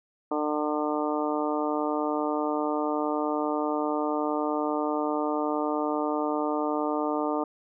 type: harmonic tone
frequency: 150.4 Hz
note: D3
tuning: 42 cents sharp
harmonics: 2 / 3 / 4 / 5 / 6 / 7 / 8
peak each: -29 / -32 / -32 / -34 / -34 / -38 / -35 dBFS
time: 0.31-7.44 s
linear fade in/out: 5 ms
effects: none

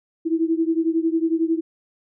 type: beating tone pair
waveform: sine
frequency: 323.2 / 334.2 Hz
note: E4 / E4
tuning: -34 / +24 cents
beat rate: 11 Hz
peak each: -20 / -22 dBFS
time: 0.25-1.61 s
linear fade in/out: 20 ms
effects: none

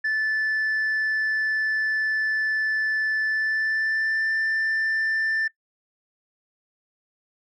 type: tone with pitch glide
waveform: sine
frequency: 1749 to 1776.5 Hz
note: A6 to A6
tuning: -11 to +16 cents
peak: -19 dBFS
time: 0.04-5.48 s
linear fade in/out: 10 ms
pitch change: +27 cents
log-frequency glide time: 3.23-4.32 s
effects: noise-tail reverb RT60 0.1 s tail -21 dB re dry + tanh soft clip ceiling -20 dBFS

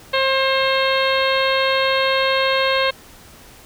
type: harmonic tone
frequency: 533 Hz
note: C5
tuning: 32 cents sharp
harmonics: 1 / 2 / 3 / 4 / 5 / 6 / 7 / 8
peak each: -19 / -22 / -24 / -25 / -26 / -27 / -27 / -28 dBFS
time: 0.13-2.91 s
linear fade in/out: 10 ms
effects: pink hiss -44 dBFS RMS until 3.65 s

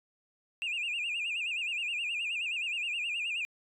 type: tone with vibrato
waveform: sine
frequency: 2609 Hz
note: E7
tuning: 18 cents flat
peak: -29 dBFS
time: 0.62-3.45 s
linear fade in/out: 0 ms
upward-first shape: sine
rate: 9.5 Hz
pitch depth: 150 cents each way
effects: tanh soft clip ceiling -29 dBFS

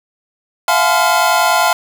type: tone cluster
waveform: square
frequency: 674 / 724 / 857 / 1025 / 1398 Hz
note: E5 / F#5 / A5 / C6 / F6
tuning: +38 / -38 / -46 / -36 / +1 cents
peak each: -18 dBFS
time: 0.68-1.73 s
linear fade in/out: 2 ms
effects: none

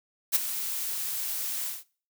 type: noise with ADSR envelope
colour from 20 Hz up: blue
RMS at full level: -20 dBFS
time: 0.32-1.84 s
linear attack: 33 ms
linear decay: 19 ms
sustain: -12 dB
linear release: 180 ms
effects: noise-tail reverb RT60 0.4 s tail -21 dB re dry

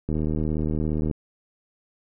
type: click train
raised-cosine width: 3 ms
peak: -14 dBFS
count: 80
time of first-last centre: 0.09-1.112 s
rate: 77.3 Hz
effects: none

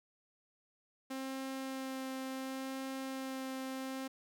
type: tone with vibrato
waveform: sawtooth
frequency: 264.8 Hz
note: C4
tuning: 21 cents sharp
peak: -35 dBFS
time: 1.1-4.08 s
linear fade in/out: 10 ms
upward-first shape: sine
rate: 0.7 Hz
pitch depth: 10 cents each way
effects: none

